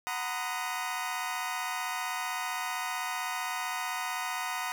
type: chord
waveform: 25% pulse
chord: B major seventh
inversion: second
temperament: equal with one note detuned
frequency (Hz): 740 / 932.3 / 1007.9 / 1244.5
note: F#5 / A#5 / B5 / D#6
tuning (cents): 0 / 0 / +35 / 0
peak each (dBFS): -34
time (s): 0.07-4.72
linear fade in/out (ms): 0
effects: none